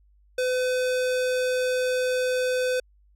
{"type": "tone", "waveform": "square", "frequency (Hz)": 506, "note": "B4", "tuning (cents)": 42, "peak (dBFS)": -23, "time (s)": [0.38, 2.8], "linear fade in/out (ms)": 5, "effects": ["added 50 Hz sine -56 dBFS peak until 3.15 s", "low-pass 10000 Hz 12 dB/octave"]}